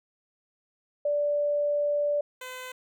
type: tone pair in turn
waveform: sine / 10% pulse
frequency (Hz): 584 / 509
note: D5 / C5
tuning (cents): -10 / -48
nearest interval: major second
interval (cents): 238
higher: first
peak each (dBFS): -23 / -29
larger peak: first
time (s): 1.05-2.21 / 2.41-2.72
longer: first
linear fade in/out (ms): 5
effects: none